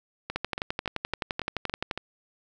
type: two click trains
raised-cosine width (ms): 0.3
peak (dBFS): -12 / -16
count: 19 / 7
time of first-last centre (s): 0.36-1.912 / 0.3-1.976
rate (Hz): 11.6 / 3.58
effects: none

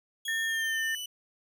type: tone with pitch glide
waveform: sawtooth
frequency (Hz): 3321 to 2976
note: G#7 to F#7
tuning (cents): -1 to +9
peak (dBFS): -32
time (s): 0.25-1.06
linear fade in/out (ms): 5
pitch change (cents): -190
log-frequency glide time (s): 0.44-0.85
type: tone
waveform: sine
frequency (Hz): 1800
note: A6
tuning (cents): +39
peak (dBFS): -28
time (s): 0.28-0.95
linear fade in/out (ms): 2
effects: none

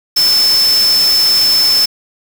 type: tone in noise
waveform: sine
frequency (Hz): 5274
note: E8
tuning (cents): 0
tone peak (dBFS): -8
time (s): 0.16-1.86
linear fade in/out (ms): 10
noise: white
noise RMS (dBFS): -20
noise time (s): 0.16-1.86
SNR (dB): +9
effects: none

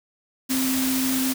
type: tone in noise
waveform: sine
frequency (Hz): 261.6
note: C4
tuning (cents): 0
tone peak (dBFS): -22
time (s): 0.49-1.34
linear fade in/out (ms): 20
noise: white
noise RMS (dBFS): -27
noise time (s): 0.49-1.34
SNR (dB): +2
effects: none

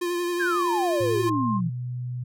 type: tone with vibrato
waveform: square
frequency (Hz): 350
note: F4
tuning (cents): +4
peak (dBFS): -25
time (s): 0.01-1.3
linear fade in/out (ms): 10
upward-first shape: sine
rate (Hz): 11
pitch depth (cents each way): 23
type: exponential sweep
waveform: sine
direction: down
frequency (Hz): 1689 to 155.56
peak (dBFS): -23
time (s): 0.39-1.7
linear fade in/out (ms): 20
type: tone with pitch glide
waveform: sine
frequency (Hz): 110.4 to 123.92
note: A2 to B2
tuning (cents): +6 to +6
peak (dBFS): -28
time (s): 1-2.24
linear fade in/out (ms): 10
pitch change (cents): +200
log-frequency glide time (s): 1.17-1.66
type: tone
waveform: sine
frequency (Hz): 1058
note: C6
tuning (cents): +19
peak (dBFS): -26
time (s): 1.22-1.61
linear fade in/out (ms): 50
effects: none

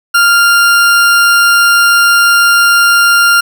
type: tone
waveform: 40% pulse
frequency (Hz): 1396.9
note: F6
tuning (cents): 0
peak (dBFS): -4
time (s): 0.14-3.41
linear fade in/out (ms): 10
effects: 7-bit

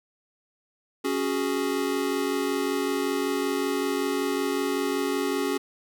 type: chord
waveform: square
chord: C# suspended fourth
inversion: none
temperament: equal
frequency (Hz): 277.2 / 370 / 415.3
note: C#4 / F#4 / G#4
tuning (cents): 0 / 0 / 0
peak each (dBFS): -29 / -30 / -30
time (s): 1.04-5.58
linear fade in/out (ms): 10
effects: none

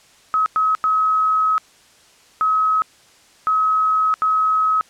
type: tone bursts at uneven times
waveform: sine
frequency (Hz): 1278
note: D#6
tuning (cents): +46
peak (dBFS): -14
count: 6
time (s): 0.34-0.46 / 0.56-0.75 / 0.84-1.58 / 2.41-2.82 / 3.47-4.14 / 4.22-4.81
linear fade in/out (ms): 0
effects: white hiss -51 dBFS RMS until 4.89 s + low-pass 8000 Hz 12 dB/octave

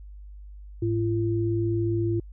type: tone pair together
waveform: sine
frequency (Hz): 107.3 / 340.7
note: A2 / F4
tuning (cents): -43 / -43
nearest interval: octave + minor sixth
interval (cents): 2000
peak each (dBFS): -25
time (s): 0.82-2.2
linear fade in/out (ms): 5
effects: added 50 Hz sine -40 dBFS peak until 2.32 s

